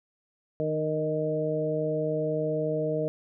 harmonic tone with a mistuned harmonic, 155.1 Hz, D#3, 5 cents flat, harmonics 1 / 2 / 3 / 4, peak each -32 / -34 / -29 / -30 dBFS, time 0.6-3.08 s, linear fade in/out 0 ms, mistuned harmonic 2, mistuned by -19 cents, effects none

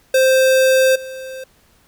square tone with level steps, 523.3 Hz, C5, in tune, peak -11 / -29 dBFS, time 0.14-1.44 s, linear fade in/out 5 ms, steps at 0.95 s, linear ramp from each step 10 ms, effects pink hiss -55 dBFS RMS until 1.87 s

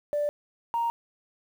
sine tone pair in turn, 587.3 / 932.3 Hz, D5 / A#5, 0 / 0 cents, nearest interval minor sixth, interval 800 cents, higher second, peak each -23 dBFS, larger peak neither, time 0.13-0.29 / 0.74-0.9 s, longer neither, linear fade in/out 0 ms, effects tanh soft clip ceiling -20 dBFS + 9-bit

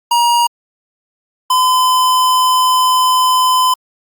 square tone pair in turn, 949 / 1018 Hz, A#5 / C6, +31 / -48 cents, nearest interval minor second, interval 121 cents, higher second, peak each -10 dBFS, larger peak neither, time 0.11-0.47 / 1.5-3.74 s, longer second, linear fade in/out 5 ms, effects Opus 48 kbps

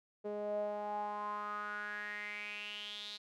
sawtooth tone with band-pass filter sweep, 207.8 Hz, G#3, 1 cent sharp, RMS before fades -41 dBFS, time 0.24-3.18 s, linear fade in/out 20 ms, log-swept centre 490 to 4000 Hz, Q 6.9, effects none

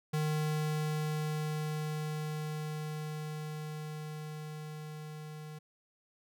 square tone with level ramp, 153.2 Hz, D#3, 27 cents flat, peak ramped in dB -30 to -44 dBFS, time 0.13-5.59 s, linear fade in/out 10 ms, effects none

